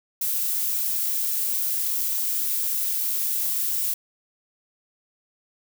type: noise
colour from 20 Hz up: violet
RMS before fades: -25 dBFS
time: 0.21-3.94 s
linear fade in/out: 5 ms
effects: none